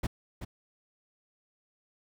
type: noise with echo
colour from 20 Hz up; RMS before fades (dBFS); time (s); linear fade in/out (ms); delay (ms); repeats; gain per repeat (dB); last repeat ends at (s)
brown; -29; 0.03-0.07; 10; 380; 1; -9; 0.45
effects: none